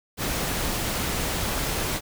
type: noise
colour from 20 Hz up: pink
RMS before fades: -27 dBFS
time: 0.17-2.01 s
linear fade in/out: 50 ms
effects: none

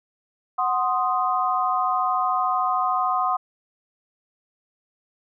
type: chord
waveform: sine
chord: C diminished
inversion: second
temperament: equal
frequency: 740 / 1046.5 / 1244.5 Hz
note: Gb5 / C6 / Eb6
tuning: 0 / 0 / 0 cents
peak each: -24 dBFS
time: 0.58-3.37 s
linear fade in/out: 10 ms
effects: none

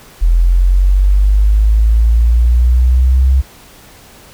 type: linear sweep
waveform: sine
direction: up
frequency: 41.49 to 66.6 Hz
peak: -6 dBFS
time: 0.21-3.42 s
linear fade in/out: 20 ms
effects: pink hiss -40 dBFS RMS until 4.33 s

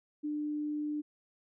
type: tone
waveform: sine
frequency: 298.5 Hz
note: D4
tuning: 28 cents sharp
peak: -32 dBFS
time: 0.23-1.02 s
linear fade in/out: 20 ms
effects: none

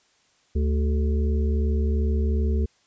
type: harmonic tone with a mistuned harmonic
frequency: 73.42 Hz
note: D2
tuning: in tune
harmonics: 1 / 3 / 5 / 6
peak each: -20 / -30 / -33 / -35 dBFS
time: 0.55-2.66 s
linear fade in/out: 10 ms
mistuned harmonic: 5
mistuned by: +50 cents
effects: white hiss -63 dBFS RMS until 2.86 s + resampled to 16000 Hz

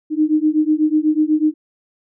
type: beating tone pair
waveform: sine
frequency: 303.8 / 311.9 Hz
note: D#4 / D#4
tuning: -41 / +4 cents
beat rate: 8.1 Hz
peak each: -16 dBFS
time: 0.1-1.54 s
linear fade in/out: 50 ms
effects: none

